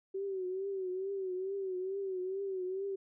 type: tone with vibrato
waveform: sine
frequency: 380.5 Hz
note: F#4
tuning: 48 cents sharp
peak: -34 dBFS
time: 0.14-2.96 s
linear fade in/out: 10 ms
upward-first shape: triangle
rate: 2.3 Hz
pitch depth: 87 cents each way
effects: none